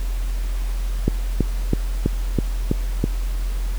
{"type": "click train", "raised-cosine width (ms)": 3, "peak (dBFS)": -4, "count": 7, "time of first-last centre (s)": [1.08, 3.041], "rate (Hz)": 3.06, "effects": ["added 43 Hz sine -20 dBFS peak until 3.78 s", "pink hiss -40 dBFS RMS until 3.78 s"]}